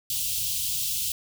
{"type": "band-stop noise", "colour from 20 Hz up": "white", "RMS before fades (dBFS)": -28, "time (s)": [0.1, 1.12], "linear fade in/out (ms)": 2, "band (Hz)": [150, 2800], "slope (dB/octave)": 48, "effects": []}